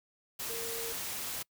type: tone in noise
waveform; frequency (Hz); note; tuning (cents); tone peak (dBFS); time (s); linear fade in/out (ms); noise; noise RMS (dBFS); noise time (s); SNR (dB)
sine; 460; A#4; -23; -40; 0.49-0.93; 10; white; -38; 0.39-1.43; -5
effects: noise-tail reverb RT60 0.1 s tail -25 dB re dry